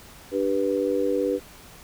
sine chord, G major, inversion second, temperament just, 294 / 392 / 490 Hz, D4 / G4 / B4, +2 / 0 / -14 cents, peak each -27 / -26 / -24 dBFS, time 0.31-1.4 s, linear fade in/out 50 ms, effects pink hiss -47 dBFS RMS until 1.83 s

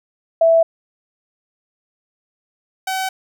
sine / sawtooth tone pair in turn, 659.3 / 759.5 Hz, E5 / F#5, 0 / +45 cents, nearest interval major second, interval 245 cents, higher second, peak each -9 / -16 dBFS, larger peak first, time 0.41-0.63 / 2.87-3.09 s, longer neither, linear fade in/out 5 ms, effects none

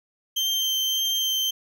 35% pulse tone with vibrato, 3136 Hz, G7, in tune, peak -20 dBFS, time 0.36-1.51 s, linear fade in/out 10 ms, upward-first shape sine, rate 1.7 Hz, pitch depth 11 cents each way, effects none

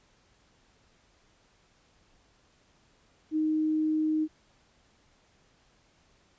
sine tone, 311.1 Hz, D#4, in tune, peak -24 dBFS, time 3.31-4.28 s, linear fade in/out 50 ms, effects pink hiss -65 dBFS RMS until 6.38 s + resampled to 16000 Hz

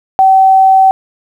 sine tone, 766 Hz, G5, 40 cents flat, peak -3 dBFS, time 0.19-0.91 s, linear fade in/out 0 ms, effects 7-bit

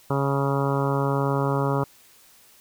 harmonic tone, 138.59 Hz, C#3, in tune, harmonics 1 / 2 / 3 / 4 / 5 / 6 / 7 / 8 / 9 / 10, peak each -24 / -29 / -28 / -30 / -36 / -34 / -31 / -35 / -33 / -39 dBFS, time 0.1-1.84 s, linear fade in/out 5 ms, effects white hiss -54 dBFS RMS until 2.6 s

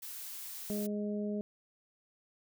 blue noise, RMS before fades -44 dBFS, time 0.02-0.87 s, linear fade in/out 10 ms
harmonic tone, 207.7 Hz, G#3, in tune, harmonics 1 / 2 / 3, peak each -34 / -39 / -43 dBFS, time 0.7-1.41 s, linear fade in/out 0 ms
effects none

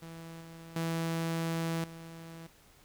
sawtooth tone with level steps, 164.81 Hz, E3, in tune, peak -40 / -43 / -27 / -41 dBFS, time 0.02-2.47 s, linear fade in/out 5 ms, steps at 0.41 / 0.76 / 1.84 s, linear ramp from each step 2 ms, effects pink hiss -61 dBFS RMS until 2.84 s

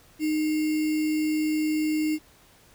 sine tone with sample-and-hold, 308.4 Hz, D#4, 15 cents flat, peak -22 dBFS, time 0.19-2.19 s, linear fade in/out 50 ms, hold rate 2450 Hz, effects pink hiss -56 dBFS RMS until 2.74 s

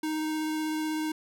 square tone with vibrato, 311.1 Hz, D#4, in tune, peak -29 dBFS, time 0.03-1.12 s, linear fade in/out 5 ms, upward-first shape sine, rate 16 Hz, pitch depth 9 cents each way, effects none

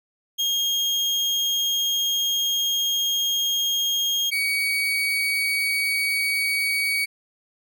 35% pulse tone pair in turn, 3243 / 2254 Hz, G#7 / C#7, -42 / +28 cents, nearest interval tritone, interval 630 cents, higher first, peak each -19 dBFS, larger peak neither, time 0.38-4.31 / 4.31-7.06 s, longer first, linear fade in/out 20 ms, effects none

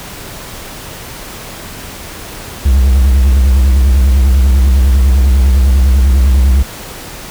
triangle tone with vibrato, 65.6 Hz, C2, 5 cents sharp, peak -3 dBFS, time 2.65-6.63 s, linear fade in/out 10 ms, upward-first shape triangle, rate 10 Hz, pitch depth 170 cents each way, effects pink hiss -28 dBFS RMS until 7.3 s

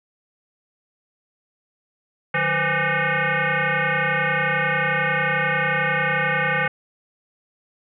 sine tone with frequency modulation, 151.9 Hz, D#3, 41 cents flat, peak -18 dBFS, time 2.34-6.68 s, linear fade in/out 5 ms, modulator 335 Hz, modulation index 6.5, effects none

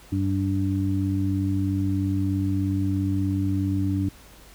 harmonic tone, 96.9 Hz, G2, 20 cents flat, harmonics 1 / 2 / 3, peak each -24 / -30 / -25 dBFS, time 0.12-4.09 s, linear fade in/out 5 ms, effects added 50 Hz sine -51 dBFS peak until 4.54 s + pink hiss -50 dBFS RMS until 4.54 s

